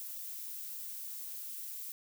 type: noise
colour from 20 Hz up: violet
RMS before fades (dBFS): -43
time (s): 0-1.92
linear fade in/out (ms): 0
effects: none